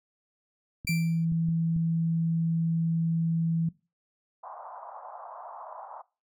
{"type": "clicks", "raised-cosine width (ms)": 5, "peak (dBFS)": -27, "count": 4, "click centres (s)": [0.849, 1.32, 1.487, 1.764]}
{"type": "tone with exponential decay", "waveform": "sawtooth", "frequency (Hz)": 2349, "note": "D7", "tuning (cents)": 0, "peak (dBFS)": -24, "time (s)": [0.87, 1.25], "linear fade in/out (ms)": 5, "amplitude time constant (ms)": 82}
{"type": "tone", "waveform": "sine", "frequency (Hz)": 164.81, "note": "E3", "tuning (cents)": 0, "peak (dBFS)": -24, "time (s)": [0.89, 3.69], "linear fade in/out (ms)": 5}
{"type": "band-pass noise", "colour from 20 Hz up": "white", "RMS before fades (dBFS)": -43, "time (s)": [4.43, 6.02], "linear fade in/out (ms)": 10, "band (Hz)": [640, 1100], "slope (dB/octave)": 48}
{"effects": ["noise-tail reverb RT60 0.3 s tail -21 dB re dry"]}